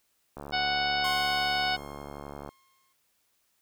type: click train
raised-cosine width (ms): 1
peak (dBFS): -26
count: 153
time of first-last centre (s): 0.37-2.49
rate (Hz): 71.7
type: harmonic tone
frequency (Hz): 740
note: F#5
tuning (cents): 0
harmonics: 1 / 2 / 3 / 4 / 5 / 6 / 7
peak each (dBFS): -29 / -32 / -34 / -35 / -36 / -37 / -37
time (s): 0.52-1.77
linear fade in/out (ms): 20
type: tone with exponential decay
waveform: sawtooth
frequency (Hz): 1072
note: C6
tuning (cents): +42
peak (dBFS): -27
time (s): 1.04-2.93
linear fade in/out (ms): 5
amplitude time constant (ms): 410
effects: white hiss -72 dBFS RMS until 3.61 s